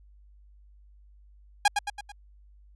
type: tone with echo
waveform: sawtooth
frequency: 818 Hz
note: G#5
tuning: 26 cents flat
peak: -13 dBFS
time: 1.65-1.68 s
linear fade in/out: 5 ms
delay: 110 ms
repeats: 4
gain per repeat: -6 dB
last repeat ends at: 2.12 s
effects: added 50 Hz sine -52 dBFS peak until 2.75 s + resampled to 24000 Hz

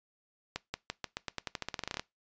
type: accelerating click train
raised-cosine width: 0.2 ms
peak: -17 dBFS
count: 19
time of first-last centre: 0.56-1.996 s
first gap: 180 ms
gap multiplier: 0.89
effects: noise-tail reverb RT60 0.2 s tail -21 dB re dry + resampled to 16000 Hz

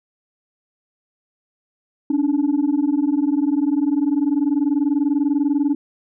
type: tone pair together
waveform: sine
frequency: 278.4 / 298.6 Hz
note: C#4 / D4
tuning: +8 / +29 cents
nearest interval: minor second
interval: 121 cents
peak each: -17 dBFS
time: 2.1-5.75 s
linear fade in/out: 5 ms
effects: tanh soft clip ceiling -12 dBFS

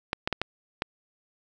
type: clicks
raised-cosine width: 0.3 ms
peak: -10 dBFS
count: 5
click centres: 0.131 / 0.275 / 0.327 / 0.416 / 0.821 s
effects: none

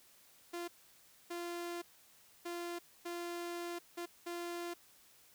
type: tone bursts at uneven times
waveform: sawtooth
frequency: 345.8 Hz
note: F4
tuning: 17 cents flat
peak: -36 dBFS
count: 6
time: 0.53-0.68 / 1.3-1.82 / 2.45-2.79 / 3.05-3.79 / 3.97-4.06 / 4.26-4.74 s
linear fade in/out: 10 ms
effects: white hiss -64 dBFS RMS until 5.34 s

